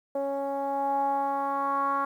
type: tone with low-pass filter sweep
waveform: 10% pulse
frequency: 277.2 Hz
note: C#4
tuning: in tune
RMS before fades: -28 dBFS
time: 0.15-2.05 s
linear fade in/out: 5 ms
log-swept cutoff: 620 to 1200 Hz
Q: 5.8
effects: 10-bit